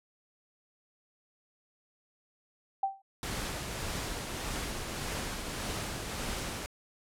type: tone with exponential decay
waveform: sine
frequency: 780 Hz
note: G5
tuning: 9 cents flat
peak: -23 dBFS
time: 2.83-3.02 s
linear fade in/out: 5 ms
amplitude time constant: 40 ms
type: noise with tremolo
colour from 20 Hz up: pink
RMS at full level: -35 dBFS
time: 3.23-6.66 s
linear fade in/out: 0 ms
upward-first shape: triangle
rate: 1.7 Hz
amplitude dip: 35%
effects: low-pass 11000 Hz 12 dB/octave